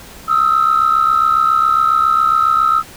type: tone pair together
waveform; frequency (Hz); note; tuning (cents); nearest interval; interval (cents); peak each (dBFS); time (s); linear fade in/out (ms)
sine; 1264.7 / 1332; D#6 / E6; +28 / +18; minor second; 90; -12; 0.27-2.83; 50
effects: tanh soft clip ceiling -4 dBFS + pink hiss -37 dBFS RMS until 2.96 s